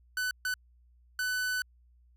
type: tone bursts at uneven times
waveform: 45% pulse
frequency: 1500 Hz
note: F#6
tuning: 23 cents sharp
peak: -29 dBFS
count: 3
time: 0.17-0.31 / 0.45-0.54 / 1.19-1.62 s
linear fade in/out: 2 ms
effects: added 60 Hz sine -59 dBFS peak until 2.16 s